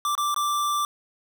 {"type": "tone with dropouts", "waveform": "square", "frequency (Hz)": 1174.7, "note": "D6", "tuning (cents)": 0, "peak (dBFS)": -23, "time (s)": [0.05, 0.85], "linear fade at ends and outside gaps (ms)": 1, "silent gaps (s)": [[0.152, 0.178], [0.344, 0.362]], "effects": []}